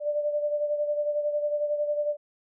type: beating tone pair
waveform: sine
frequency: 590 / 601 Hz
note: D5 / D5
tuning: +8 / +40 cents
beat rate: 11 Hz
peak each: -25 / -33 dBFS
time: 0-2.17 s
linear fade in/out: 50 ms
effects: none